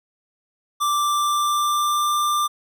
square tone with pitch glide, 1174.7 to 1188.3 Hz, D6 to D6, 0 to +20 cents, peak -19 dBFS, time 0.8-2.48 s, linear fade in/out 20 ms, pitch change +20 cents, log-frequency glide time 0.94-2.15 s, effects none

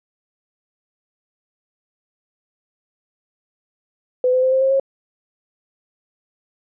sine tone with pitch steps, 504 / 511.3 / 518.8 / 526.3 / 534 / 541.7 Hz, B4 / C5 / C5 / C5 / C5 / C#5, +35 / -40 / -15 / +10 / +35 / -40 cents, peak -13 dBFS, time 4.24-4.798 s, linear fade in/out 2 ms, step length 93 ms, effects none

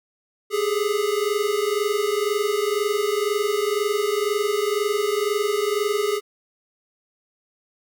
square tone pair together, 403.7 / 425.7 Hz, G#4 / G#4, -49 / +43 cents, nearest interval minor second, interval 92 cents, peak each -24 dBFS, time 0.5-6.21 s, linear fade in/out 50 ms, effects none

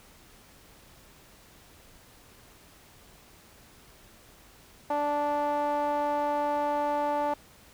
sawtooth tone with band-pass filter, 292.5 Hz, D4, 7 cents flat, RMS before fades -28 dBFS, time 4.9-7.34 s, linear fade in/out 5 ms, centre 770 Hz, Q 6.5, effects pink hiss -55 dBFS RMS until 7.73 s

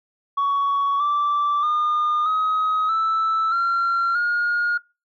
sine tone with pitch steps, 1121 / 1167.3 / 1215.4 / 1265.6 / 1317.8 / 1372.2 / 1428.8 Hz, C#6 / D6 / D#6 / D#6 / E6 / F6 / F6, +19 / -11 / -41 / +29 / -1 / -31 / +39 cents, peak -16 dBFS, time 0.37-4.78 s, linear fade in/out 10 ms, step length 630 ms, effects noise-tail reverb RT60 0.3 s tail -26 dB re dry + tanh soft clip ceiling -16 dBFS

